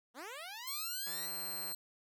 10% pulse linear sweep, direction up, 220 to 2025 Hz, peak -36 dBFS, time 0.14-1.3 s, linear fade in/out 50 ms
5% pulse tone, 4175 Hz, C8, 5 cents flat, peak -32 dBFS, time 0.67-1.75 s, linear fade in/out 5 ms
5% pulse tone with vibrato, 178.3 Hz, F3, 36 cents sharp, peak -38 dBFS, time 1.06-1.73 s, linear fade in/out 10 ms, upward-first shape square, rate 18 Hz, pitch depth 140 cents each way
effects none

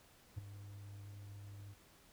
triangle tone with ADSR envelope, 100.8 Hz, G2, 49 cents sharp, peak -35 dBFS, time 0.36-1.75 s, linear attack 23 ms, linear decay 10 ms, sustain -12 dB, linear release 35 ms, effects pink hiss -65 dBFS RMS until 2.12 s

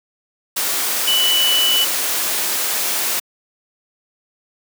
sine tone in noise, 2971 Hz, F#7, 6 cents sharp, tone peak -14 dBFS, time 1.07-1.85 s, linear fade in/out 10 ms, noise white, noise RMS -20 dBFS, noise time 0.56-3.2 s, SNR +3 dB, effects high-pass 300 Hz 12 dB/octave

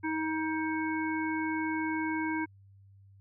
harmonic tone, 315.7 Hz, D#4, 25 cents sharp, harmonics 1 / 3 / 5 / 7, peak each -31 / -36 / -38 / -39 dBFS, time 0.03-2.46 s, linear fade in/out 20 ms, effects added 98 Hz sine -54 dBFS peak until 3.2 s

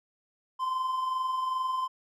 triangle tone pair together, 1012.5 / 1035 Hz, B5 / C6, +43 / -19 cents, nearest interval unison, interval 38 cents, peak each -37 / -26 dBFS, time 0.59-1.88 s, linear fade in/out 20 ms, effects none

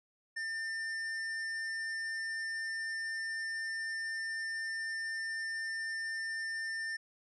sine tone with hard clipping, 1798 Hz, A6, 37 cents sharp, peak -37 dBFS, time 0.36-6.97 s, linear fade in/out 10 ms, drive 10 dB, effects resampled to 22050 Hz

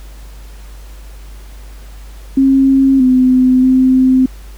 sine tone with pitch steps, 269.2 / 255.6 / 259.1 Hz, C4 / C4 / C4, +49 / -40 / -17 cents, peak -6 dBFS, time 2.37-4.26 s, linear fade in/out 5 ms, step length 630 ms, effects added 50 Hz sine -30 dBFS peak until 4.57 s + pink hiss -43 dBFS RMS until 4.57 s

